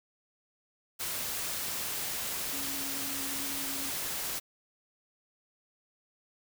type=tone in noise; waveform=sine; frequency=275.3 Hz; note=C#4; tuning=12 cents flat; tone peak=-43 dBFS; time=2.52-3.91 s; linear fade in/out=20 ms; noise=white; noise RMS=-35 dBFS; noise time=0.99-4.4 s; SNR=-11 dB; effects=none